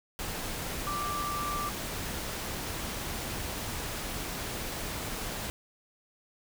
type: tone in noise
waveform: sine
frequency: 1174.7 Hz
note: D6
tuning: in tune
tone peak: -32 dBFS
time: 0.87-1.69 s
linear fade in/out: 0 ms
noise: pink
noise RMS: -36 dBFS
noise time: 0.19-5.5 s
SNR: +1 dB
effects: none